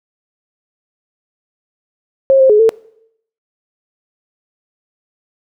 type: tone with pitch steps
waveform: sine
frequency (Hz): 538 / 528 / 421.6 / 448.3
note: C5 / C5 / G#4 / A4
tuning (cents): +48 / +16 / +26 / +32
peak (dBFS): -5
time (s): 2.3-2.692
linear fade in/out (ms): 0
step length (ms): 98
effects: noise-tail reverb RT60 0.7 s tail -22 dB re dry